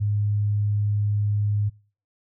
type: tone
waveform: sine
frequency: 103.6 Hz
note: G#2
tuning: 4 cents flat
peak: -20 dBFS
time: 0-1.7 s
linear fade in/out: 20 ms
effects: noise-tail reverb RT60 0.4 s tail -24 dB re dry